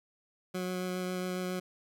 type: tone with vibrato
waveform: 20% pulse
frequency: 182.7 Hz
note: F#3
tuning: 22 cents flat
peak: -28 dBFS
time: 0.54-1.6 s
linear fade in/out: 10 ms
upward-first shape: sine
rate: 7.3 Hz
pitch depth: 10 cents each way
effects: none